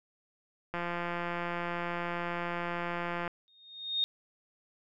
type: click train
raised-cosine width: 0.5 ms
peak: -20 dBFS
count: 440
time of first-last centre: 0.74-3.278 s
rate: 173 Hz
type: tone with exponential growth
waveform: sine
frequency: 3699 Hz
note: A#7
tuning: 14 cents flat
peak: -24 dBFS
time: 3.48-4.04 s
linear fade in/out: 0 ms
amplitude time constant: 120 ms
effects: none